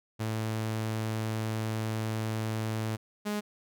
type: tone pair in turn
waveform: sawtooth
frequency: 110 / 208.3 Hz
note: A2 / G#3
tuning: 0 / +5 cents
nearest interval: major seventh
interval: 1105 cents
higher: second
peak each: -26 dBFS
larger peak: neither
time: 0.19-2.97 / 3.25-3.41 s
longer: first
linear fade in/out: 20 ms
effects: none